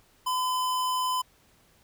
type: tone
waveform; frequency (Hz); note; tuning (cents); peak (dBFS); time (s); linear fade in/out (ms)
square; 1014; B5; +45; -26; 0.26-1.22; 10
effects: pink hiss -62 dBFS RMS until 1.83 s